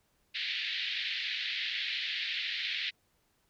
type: band-pass noise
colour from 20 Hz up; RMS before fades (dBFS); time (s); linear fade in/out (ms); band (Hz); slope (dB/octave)
white; -35; 0.34-2.91; 20; 1800 to 4100; 48
effects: pink hiss -73 dBFS RMS until 3.49 s